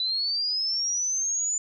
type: linear sweep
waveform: sine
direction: up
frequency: 3951 to 7050 Hz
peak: -24 dBFS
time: 0-1.58 s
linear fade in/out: 2 ms
effects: none